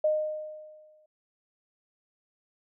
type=tone with exponential decay; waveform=sine; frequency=615 Hz; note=D#5; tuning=20 cents flat; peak=-20 dBFS; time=0.04-1.06 s; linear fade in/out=5 ms; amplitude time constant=220 ms; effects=none